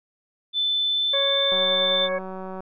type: tone with pitch glide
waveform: sine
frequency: 3520 to 3549 Hz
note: A7 to A7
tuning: 0 to +14 cents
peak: -20 dBFS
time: 0.53-2.09 s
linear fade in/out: 50 ms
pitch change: +14 cents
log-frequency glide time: 0.89-1.4 s
type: harmonic tone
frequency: 554.4 Hz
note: C#5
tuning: in tune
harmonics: 1 / 2 / 3 / 4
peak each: -24 / -33 / -33 / -36 dBFS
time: 1.13-2.19 s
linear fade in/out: 10 ms
type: click train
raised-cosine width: 1 ms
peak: -22 dBFS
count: 205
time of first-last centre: 1.52-2.605 s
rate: 188 Hz
effects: none